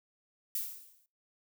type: noise with exponential decay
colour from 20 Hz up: violet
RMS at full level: -32 dBFS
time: 0.55-1.06 s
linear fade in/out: 2 ms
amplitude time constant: 110 ms
effects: noise-tail reverb RT60 0.3 s tail -22 dB re dry